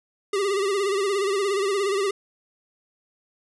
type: tone with vibrato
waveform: square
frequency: 396.5 Hz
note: G4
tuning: 20 cents sharp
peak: -22 dBFS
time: 0.33-2.11 s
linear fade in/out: 5 ms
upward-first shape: sine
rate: 17 Hz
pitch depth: 75 cents each way
effects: resampled to 24000 Hz + 9-bit